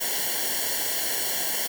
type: noise with comb filter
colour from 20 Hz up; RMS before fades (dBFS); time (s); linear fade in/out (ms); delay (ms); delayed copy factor
white; -27; 0-1.68; 20; 0.8; -0.85
effects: none